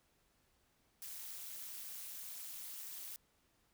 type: noise with amplitude modulation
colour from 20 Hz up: blue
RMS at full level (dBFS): -44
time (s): 1.02-3.16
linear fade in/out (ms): 0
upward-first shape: sine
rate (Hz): 212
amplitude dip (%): 85
effects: pink hiss -75 dBFS RMS until 3.73 s